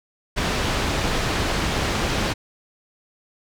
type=low-pass noise; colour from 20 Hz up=pink; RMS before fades=-23 dBFS; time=0.36-2.34 s; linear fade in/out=20 ms; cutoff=5200 Hz; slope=12 dB/octave; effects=none